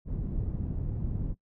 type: low-pass noise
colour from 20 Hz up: pink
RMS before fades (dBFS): -32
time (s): 0.05-1.35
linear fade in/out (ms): 50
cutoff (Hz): 180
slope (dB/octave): 12
effects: noise-tail reverb RT60 0.1 s tail -18 dB re dry